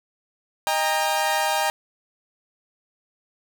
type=chord; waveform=sawtooth; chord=Eb major; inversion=none; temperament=equal with one note detuned; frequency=622.3 / 800.9 / 932.3 Hz; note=Eb5 / G5 / Bb5; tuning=0 / +37 / 0 cents; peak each=-23 / -20 / -21 dBFS; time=0.67-1.7 s; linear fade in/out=0 ms; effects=none